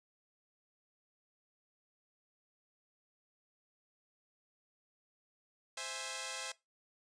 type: chord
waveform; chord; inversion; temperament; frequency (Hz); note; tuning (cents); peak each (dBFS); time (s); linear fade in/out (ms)
5% pulse; C augmented; none; equal; 523.3 / 659.3 / 830.6; C5 / E5 / G#5; 0 / 0 / 0; -33; 5.77-6.52; 5
effects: noise-tail reverb RT60 0.2 s tail -19 dB re dry + resampled to 22050 Hz